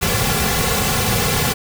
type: noise with comb filter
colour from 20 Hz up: pink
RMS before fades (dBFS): -18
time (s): 0.01-1.54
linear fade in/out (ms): 20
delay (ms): 3.2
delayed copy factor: -0.85
effects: none